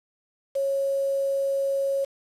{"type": "tone with quantisation", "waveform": "sine", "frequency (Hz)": 549, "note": "C#5", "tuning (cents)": -17, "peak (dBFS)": -22, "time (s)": [0.55, 2.05], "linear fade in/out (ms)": 10, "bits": 7, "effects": ["low-pass 11000 Hz 12 dB/octave"]}